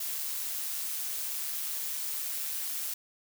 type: noise with amplitude modulation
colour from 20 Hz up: blue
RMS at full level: -33 dBFS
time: 0-2.94 s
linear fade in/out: 5 ms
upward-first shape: sine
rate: 148 Hz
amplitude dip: 35%
effects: none